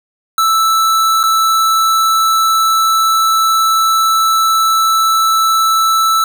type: tone with dropouts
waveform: square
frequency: 1318.5 Hz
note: E6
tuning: in tune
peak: -10 dBFS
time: 0.38-6.24 s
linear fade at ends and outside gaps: 2 ms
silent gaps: 1.231-1.237 s
effects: 8-bit